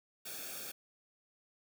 white noise with comb filter, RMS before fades -44 dBFS, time 0.25-0.72 s, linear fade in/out 10 ms, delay 1 ms, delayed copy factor -0.75, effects none

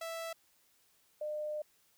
sawtooth / sine tone pair in turn, 659.3 / 604 Hz, E5 / D5, 0 / +48 cents, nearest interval major second, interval 152 cents, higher first, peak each -35 / -35 dBFS, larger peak neither, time 0.01-0.33 / 1.21-1.62 s, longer second, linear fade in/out 5 ms, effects white hiss -70 dBFS RMS until 1.97 s

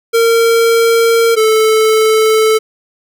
square tone pair in turn, 459.6 / 437.8 Hz, A#4 / A4, -25 / -9 cents, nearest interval minor second, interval 84 cents, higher first, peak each -8 dBFS, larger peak neither, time 0.13-1.36 / 1.36-2.59 s, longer neither, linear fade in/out 20 ms, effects none

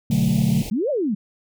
sine chord, B minor seventh, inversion none, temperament equal, 123.47 / 146.83 / 185 / 220 Hz, B2 / D3 / F#3 / A3, 0 / 0 / 0 / 0 cents, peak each -24 / -21 / -21 / -21 dBFS, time 0.1-0.62 s, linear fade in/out 5 ms
pink band-stop noise, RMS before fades -33 dBFS, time 0.11-0.7 s, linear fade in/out 0 ms, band 830 to 2200 Hz, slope 48 dB/octave
sine exponential two-way sweep, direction up then down, 187.4 to 622.3 to 187.4 Hz, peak -19 dBFS, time 0.71-1.15 s, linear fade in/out 10 ms, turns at 0.9 s
effects none

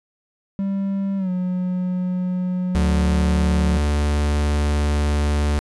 triangle tone with pitch glide, 196 to 181.82 Hz, G3 to F#3, 0 to -30 cents, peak -18 dBFS, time 0.59-3.77 s, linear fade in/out 0 ms, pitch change -130 cents, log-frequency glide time 1.17-1.3 s
45% pulse tone, 73.6 Hz, D2, 4 cents sharp, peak -17 dBFS, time 2.75-5.59 s, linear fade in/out 0 ms
effects resampled to 24000 Hz

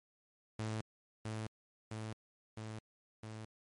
sawtooth tone with echo, 109.5 Hz, A2, 8 cents flat, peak -33 dBFS, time 0.59-0.81 s, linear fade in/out 5 ms, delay 660 ms, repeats 4, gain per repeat -2 dB, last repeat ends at 3.45 s, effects MP3 48 kbps

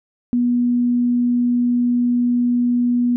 sine tone, 243 Hz, B3, 28 cents flat, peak -14 dBFS, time 0.33-3.16 s, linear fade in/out 0 ms, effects none

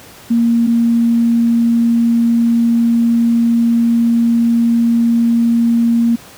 sine tone pair in turn, 233.1 / 233.1 Hz, A#3 / A#3, 0 / 0 cents, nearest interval unison, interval 0 cents, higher neither, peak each -9 dBFS, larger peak neither, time 0.3-0.67 / 0.67-6.16 s, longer second, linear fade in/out 10 ms, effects pink hiss -38 dBFS RMS until 6.37 s + high-pass 80 Hz 12 dB/octave

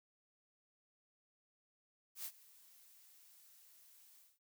blue noise with ADSR envelope, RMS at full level -43 dBFS, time 2.15-4.39 s, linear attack 100 ms, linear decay 60 ms, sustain -21 dB, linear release 200 ms, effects noise-tail reverb RT60 0.1 s tail -18 dB re dry

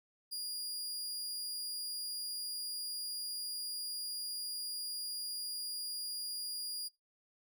sawtooth tone, 4843 Hz, D#8, 48 cents flat, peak -35 dBFS, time 0.31-6.89 s, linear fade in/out 20 ms, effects noise-tail reverb RT60 0.2 s tail -23 dB re dry

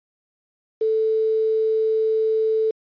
sine tone with quantisation, 440 Hz, A4, in tune, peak -17 dBFS, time 0.81-2.71 s, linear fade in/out 5 ms, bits 7, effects resampled to 11025 Hz

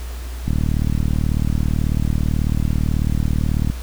click train, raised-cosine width 5 ms, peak -7 dBFS, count 124, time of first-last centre 0.48-3.7 s, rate 38.2 Hz, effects added 60 Hz sine -26 dBFS peak until 3.82 s + pink hiss -39 dBFS RMS until 3.82 s

